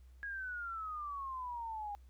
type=exponential sweep; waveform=sine; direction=down; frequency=1661.2 to 809 Hz; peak=-39 dBFS; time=0.23-1.95 s; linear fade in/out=0 ms; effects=added 63 Hz sine -55 dBFS peak until 2.09 s + pink hiss -75 dBFS RMS until 2.09 s